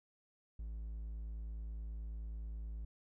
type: tone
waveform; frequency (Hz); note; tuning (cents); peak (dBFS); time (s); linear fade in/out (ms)
triangle; 54.7; A1; -9; -39; 0.59-2.85; 5
effects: none